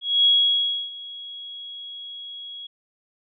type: tone with ADSR envelope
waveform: sine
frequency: 3322 Hz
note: G#7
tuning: in tune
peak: -13 dBFS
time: 0.01-2.67 s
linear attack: 240 ms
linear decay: 650 ms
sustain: -21 dB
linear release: 7 ms
effects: none